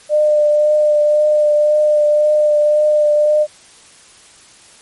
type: tone with vibrato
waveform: sine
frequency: 600 Hz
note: D5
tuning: 37 cents sharp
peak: -9 dBFS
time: 0.09-3.47 s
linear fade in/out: 50 ms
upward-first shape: triangle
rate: 1.9 Hz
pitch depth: 16 cents each way
effects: white hiss -44 dBFS RMS until 4.81 s + MP3 48 kbps